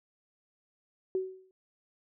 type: tone with exponential decay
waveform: sine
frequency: 375.9 Hz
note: F#4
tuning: 27 cents sharp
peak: -25 dBFS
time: 1.15-1.51 s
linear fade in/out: 1 ms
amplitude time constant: 78 ms
effects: none